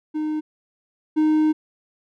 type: tone pair in turn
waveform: triangle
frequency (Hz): 307.4 / 309.2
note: D#4 / D#4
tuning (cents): -21 / -11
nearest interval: unison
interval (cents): 10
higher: second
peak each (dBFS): -20 / -13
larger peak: second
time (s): 0.14-0.41 / 1.16-1.53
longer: second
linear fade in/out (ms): 20
effects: none